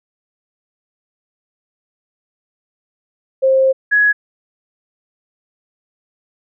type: tone pair in turn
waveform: sine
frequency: 530 / 1676.3 Hz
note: C5 / G#6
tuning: +22 / +16 cents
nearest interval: octave + minor sixth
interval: 1994 cents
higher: second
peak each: -9 dBFS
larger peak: neither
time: 3.42-3.73 / 3.91-4.13 s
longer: first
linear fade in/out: 20 ms
effects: none